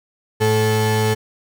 35% pulse tone pair together, 108.88 / 434.5 Hz, A2 / A4, -18 / -22 cents, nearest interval 2 octaves, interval 2396 cents, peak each -16 dBFS, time 0.4-1.15 s, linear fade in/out 20 ms, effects none

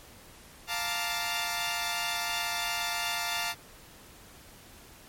10% pulse chord, Bb major seventh, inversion second, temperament equal, 698.5 / 880 / 932.3 / 1174.7 Hz, F5 / A5 / Bb5 / D6, 0 / 0 / 0 / 0 cents, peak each -25 / -26 / -29 / -29 dBFS, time 0.67-3.55 s, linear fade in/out 50 ms, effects pink hiss -52 dBFS RMS until 5.08 s + MP3 64 kbps

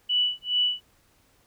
sine tone with tremolo, 2960 Hz, F#7, in tune, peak -19 dBFS, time 0.09-0.81 s, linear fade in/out 10 ms, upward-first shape sine, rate 2.4 Hz, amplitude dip 100%, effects pink hiss -63 dBFS RMS until 1.46 s

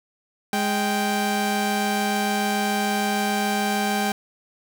sawtooth tone pair together, 207.7 / 784 Hz, G#3 / G5, 0 / 0 cents, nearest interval octave + major seventh, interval 2300 cents, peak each -20 dBFS, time 0.53-4.12 s, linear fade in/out 2 ms, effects none

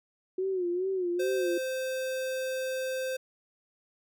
sine tone with vibrato, 366 Hz, F#4, 19 cents flat, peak -27 dBFS, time 0.38-1.58 s, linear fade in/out 5 ms, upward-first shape sine, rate 2.4 Hz, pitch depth 91 cents each way
square tone, 520 Hz, C5, 11 cents flat, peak -31 dBFS, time 1.19-3.17 s, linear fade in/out 10 ms
effects none

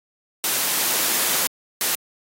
white noise bursts at uneven times, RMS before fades -21 dBFS, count 2, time 0.44-1.47 / 1.81-1.95 s, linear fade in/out 0 ms, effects high-pass 200 Hz 12 dB/octave + AAC 48 kbps

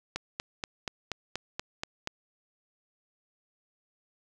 click train, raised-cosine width 0.2 ms, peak -15 dBFS, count 9, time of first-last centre 0.16-2.074 s, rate 4.18 Hz, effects none

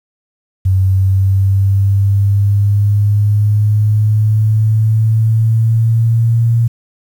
sine linear sweep, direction up, 94.2 to 116.54 Hz, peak -8 dBFS, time 0.65-6.68 s, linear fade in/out 10 ms, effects 7-bit

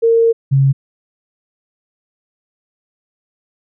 sine tone pair in turn, 458.6 / 136.34 Hz, A#4 / C#3, -28 / -28 cents, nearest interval octave + major sixth, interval 2100 cents, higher first, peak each -8 dBFS, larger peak neither, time 0.02-0.33 / 0.51-0.73 s, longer first, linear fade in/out 20 ms, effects none

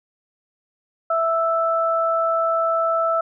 sine tone pair together, 659.3 / 1319.8 Hz, E5 / E6, 0 / +2 cents, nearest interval octave, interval 1202 cents, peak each -20 dBFS, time 1.1-3.21 s, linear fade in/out 5 ms, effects none

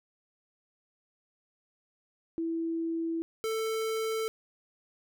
sine / square tone pair in turn, 329.6 / 443.4 Hz, E4 / A4, 0 / +13 cents, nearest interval perfect fourth, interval 513 cents, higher second, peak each -29 / -30 dBFS, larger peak first, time 2.38-3.22 / 3.44-4.28 s, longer neither, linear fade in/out 0 ms, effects none

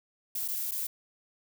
violet noise with dropouts, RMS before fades -33 dBFS, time 0.35-0.87 s, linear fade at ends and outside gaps 5 ms, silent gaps 0.48-0.484 / 0.712-0.717 s, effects none

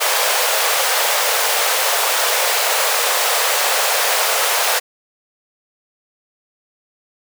pink high-pass noise, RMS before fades -17 dBFS, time 0-4.8 s, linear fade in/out 20 ms, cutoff 480 Hz, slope 48 dB/octave, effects none

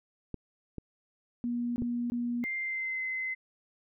clicks, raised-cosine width 3 ms, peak -23 / -25 / -22 dBFS, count 3, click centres 0.343 / 0.783 / 1.821 s
sine tone bursts, 240 Hz, B3, 49 cents flat, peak -29 dBFS, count 3, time 1.44-2.44 s, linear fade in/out 0 ms, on 320 ms, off 20 ms
sine tone with pitch glide, 2097 to 2053 Hz, C7 to C7, +3 to -33 cents, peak -31 dBFS, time 2.43-3.35 s, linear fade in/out 20 ms, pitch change -36 cents, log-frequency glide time 2.58-3.02 s
effects none

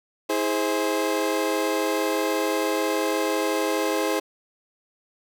30% pulse chord, E augmented, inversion none, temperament equal with one note detuned, 323 / 415.3 / 523.3 Hz, E4 / G#4 / B#4, -35 / 0 / 0 cents, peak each -24 dBFS, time 0.29-4.2 s, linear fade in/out 10 ms, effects none

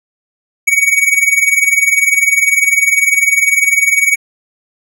square tone with tremolo, 2247 Hz, C#7, 23 cents sharp, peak -6 dBFS, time 0.67-4.16 s, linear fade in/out 10 ms, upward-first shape sine, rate 20 Hz, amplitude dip 75%, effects none

